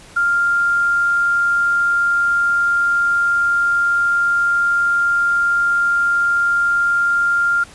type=tone with quantisation; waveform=sine; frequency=1396.9 Hz; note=F6; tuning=in tune; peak=-13 dBFS; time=0.16-7.64 s; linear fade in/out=10 ms; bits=6; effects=pink hiss -42 dBFS RMS until 7.74 s + resampled to 24000 Hz